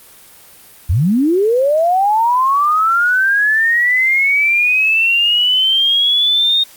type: linear sweep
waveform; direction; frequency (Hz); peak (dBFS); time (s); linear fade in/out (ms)
sine; up; 69.3 to 3709; -10; 0.89-6.64; 10
effects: white hiss -42 dBFS RMS until 6.76 s + Opus 32 kbps